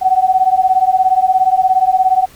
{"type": "beating tone pair", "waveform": "sine", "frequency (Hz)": [743, 760], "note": ["F#5", "F#5"], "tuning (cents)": [7, 46], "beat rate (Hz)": 17, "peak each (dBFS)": -12, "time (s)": [0.01, 2.26], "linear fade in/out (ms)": 20, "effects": ["pink hiss -43 dBFS RMS until 2.35 s"]}